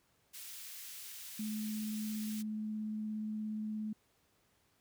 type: high-pass noise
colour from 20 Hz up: white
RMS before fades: -48 dBFS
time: 0.33-2.43 s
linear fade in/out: 20 ms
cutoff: 2100 Hz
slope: 12 dB/octave
type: tone with vibrato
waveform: sine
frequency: 214.8 Hz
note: A3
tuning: 41 cents flat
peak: -36 dBFS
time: 1.39-3.93 s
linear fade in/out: 5 ms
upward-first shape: sine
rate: 17 Hz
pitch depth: 8 cents each way
effects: pink hiss -73 dBFS RMS until 4.8 s + high-pass 60 Hz 12 dB/octave